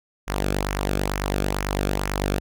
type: tone with flanger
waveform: sawtooth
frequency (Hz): 49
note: G1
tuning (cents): 0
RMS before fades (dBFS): -25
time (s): 0.27-2.4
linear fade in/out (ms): 20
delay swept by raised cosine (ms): 0.23 to 1.05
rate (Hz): 2.2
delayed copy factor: -0.6
effects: none